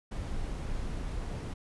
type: noise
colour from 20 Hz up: brown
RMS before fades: -35 dBFS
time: 0.11-1.54 s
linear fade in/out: 10 ms
effects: resampled to 24000 Hz